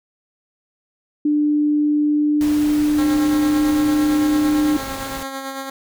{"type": "tone with pitch glide", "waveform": "sine", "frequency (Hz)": [297.2, 300.1], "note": ["D4", "D4"], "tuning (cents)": [21, 38], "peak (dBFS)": -14, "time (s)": [1.25, 4.77], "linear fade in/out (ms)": 5, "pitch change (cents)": 17, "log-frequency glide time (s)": [2.02, 3.68]}
{"type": "noise", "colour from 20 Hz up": "pink", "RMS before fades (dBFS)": -32, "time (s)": [2.41, 5.23], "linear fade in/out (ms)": 0}
{"type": "tone with tremolo", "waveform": "10% pulse", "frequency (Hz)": 269.9, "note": "C#4", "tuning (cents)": -46, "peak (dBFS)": -17, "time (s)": [2.98, 5.7], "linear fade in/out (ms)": 5, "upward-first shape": "sine", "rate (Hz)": 8.9, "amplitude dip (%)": 40}
{"effects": []}